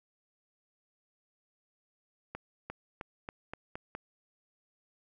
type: accelerating click train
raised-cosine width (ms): 0.5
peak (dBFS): -24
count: 7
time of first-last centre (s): 2.35-3.951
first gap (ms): 350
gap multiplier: 0.89
effects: 11-bit